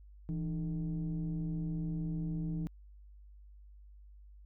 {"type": "tone with frequency modulation", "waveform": "sine", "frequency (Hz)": 164.81, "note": "E3", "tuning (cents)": 0, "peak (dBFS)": -32, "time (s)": [0.29, 2.67], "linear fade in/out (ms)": 0, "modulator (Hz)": 138, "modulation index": 0.7, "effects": ["tanh soft clip ceiling -29 dBFS", "added 50 Hz sine -52 dBFS peak until 4.45 s"]}